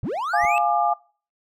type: linear sweep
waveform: triangle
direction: up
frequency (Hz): 77.78 to 2686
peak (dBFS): -22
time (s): 0.03-0.58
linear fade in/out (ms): 0
type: chord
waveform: sine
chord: D diminished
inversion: first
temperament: equal with one note detuned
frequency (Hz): 698.5 / 830.6 / 1195.9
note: F5 / Ab5 / D6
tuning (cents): 0 / 0 / +31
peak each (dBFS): -21 / -21 / -24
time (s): 0.33-0.94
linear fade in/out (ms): 10
type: noise with exponential growth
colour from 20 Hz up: brown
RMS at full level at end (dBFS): -31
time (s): 0.37-0.45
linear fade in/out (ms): 0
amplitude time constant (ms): 16
effects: noise-tail reverb RT60 0.4 s tail -23 dB re dry